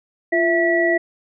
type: tone cluster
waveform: sine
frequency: 345.3 / 662 / 1945 Hz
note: F4 / E5 / B6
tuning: -20 / +7 / -27 cents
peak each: -19 dBFS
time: 0.32-0.98 s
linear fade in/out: 10 ms
effects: none

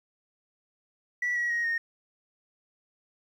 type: tone with pitch steps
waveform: sine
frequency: 1953 / 1917.2 / 1882.1 / 1847.7 Hz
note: B6 / A#6 / A#6 / A#6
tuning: -20 / +48 / +16 / -16 cents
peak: -24 dBFS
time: 1.22-1.78 s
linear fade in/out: 5 ms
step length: 140 ms
effects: tanh soft clip ceiling -23 dBFS + 10-bit

